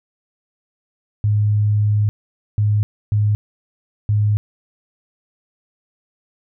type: tone bursts at uneven times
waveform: sine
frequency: 104.8 Hz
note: G#2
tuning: 16 cents sharp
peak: -13 dBFS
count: 4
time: 1.24-2.09 / 2.58-2.83 / 3.12-3.35 / 4.09-4.37 s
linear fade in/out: 0 ms
effects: none